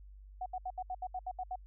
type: tone bursts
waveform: sine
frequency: 740 Hz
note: F#5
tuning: in tune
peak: -35 dBFS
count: 10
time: 0.41-1.558 s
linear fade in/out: 5 ms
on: 50 ms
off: 72 ms
effects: added 49 Hz sine -50 dBFS peak until 1.66 s